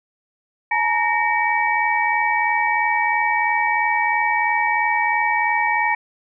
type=tone cluster; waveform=sine; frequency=853 / 936 / 1849 / 2287 Hz; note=G#5 / A#5 / A#6 / D7; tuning=+46 / +7 / -15 / -47 cents; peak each=-22 dBFS; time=0.71-5.95 s; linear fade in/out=5 ms; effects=none